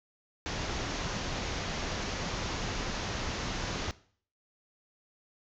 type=low-pass noise; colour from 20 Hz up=pink; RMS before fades=-35 dBFS; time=0.46-3.91 s; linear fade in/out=0 ms; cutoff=6800 Hz; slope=96 dB/octave; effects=noise-tail reverb RT60 0.5 s tail -18 dB re dry